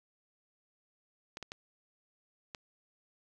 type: clicks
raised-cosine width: 0.2 ms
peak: -24 dBFS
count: 4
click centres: 1.371 / 1.427 / 1.519 / 2.548 s
effects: none